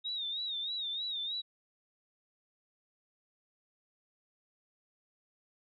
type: tone with vibrato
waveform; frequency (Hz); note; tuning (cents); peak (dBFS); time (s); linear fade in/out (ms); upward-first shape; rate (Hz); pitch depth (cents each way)
sine; 3729; A#7; 0; -34; 0.04-1.42; 20; sine; 3.2; 96
effects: none